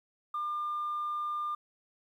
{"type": "tone", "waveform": "sine", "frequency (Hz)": 1200, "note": "D6", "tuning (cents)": 37, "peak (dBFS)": -30, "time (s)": [0.34, 1.55], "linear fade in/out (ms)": 5, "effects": ["tanh soft clip ceiling -28 dBFS", "11-bit"]}